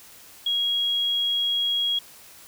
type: tone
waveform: sine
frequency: 3300 Hz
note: G#7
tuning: 12 cents flat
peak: -21 dBFS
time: 0.46-1.99 s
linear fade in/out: 5 ms
effects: white hiss -48 dBFS RMS until 2.47 s